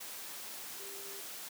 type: tone in noise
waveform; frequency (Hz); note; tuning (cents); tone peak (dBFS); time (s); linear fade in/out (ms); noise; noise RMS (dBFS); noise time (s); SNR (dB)
sine; 396.1; G4; +18; -51; 0.79-1.21; 10; white; -45; 0-1.49; -9
effects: high-pass 200 Hz 12 dB/octave